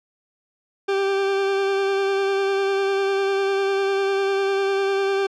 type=tone with vibrato; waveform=40% pulse; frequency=392.3 Hz; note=G4; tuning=1 cent sharp; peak=-18 dBFS; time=0.88-5.27 s; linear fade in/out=10 ms; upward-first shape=sine; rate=10 Hz; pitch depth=17 cents each way; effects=low-pass 4000 Hz 12 dB/octave